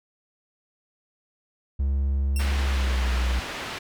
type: tone with pitch glide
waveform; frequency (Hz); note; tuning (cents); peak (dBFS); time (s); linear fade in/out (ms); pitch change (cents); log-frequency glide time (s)
triangle; 68.7 to 62.27; C#2 to B1; -15 to +15; -19; 1.79-3.4; 10; -170; 2.57-3.08
type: tone with exponential decay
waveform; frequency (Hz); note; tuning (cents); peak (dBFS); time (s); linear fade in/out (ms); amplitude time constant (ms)
10% pulse; 2724; F7; -44; -23; 2.36-2.62; 2; 56
type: low-pass noise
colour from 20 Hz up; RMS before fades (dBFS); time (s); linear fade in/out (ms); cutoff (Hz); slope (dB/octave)
white; -34; 2.39-3.79; 10; 2800; 12
effects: none